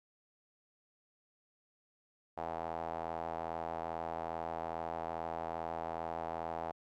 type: tone with band-pass filter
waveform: sawtooth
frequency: 82.41 Hz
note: E2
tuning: in tune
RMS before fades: -40 dBFS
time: 2.37-6.72 s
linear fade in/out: 10 ms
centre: 760 Hz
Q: 3.5
effects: none